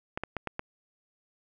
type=clicks; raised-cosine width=0.5 ms; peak=-17 dBFS; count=5; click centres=0.175 / 0.236 / 0.367 / 0.473 / 0.594 s; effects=none